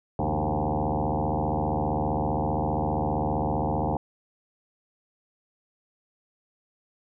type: tone with frequency modulation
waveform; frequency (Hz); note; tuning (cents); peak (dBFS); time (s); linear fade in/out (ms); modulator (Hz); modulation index
sine; 311.2; D#4; 0; -23; 0.19-3.97; 2; 75.2; 7.6
effects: none